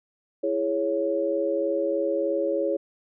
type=chord; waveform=sine; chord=C# minor; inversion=first; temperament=just; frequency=332.6 / 415.8 / 554.4 Hz; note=E4 / G#4 / C#5; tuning=+16 / +2 / 0 cents; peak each=-28 / -28 / -25 dBFS; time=0.43-2.77 s; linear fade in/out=10 ms; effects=none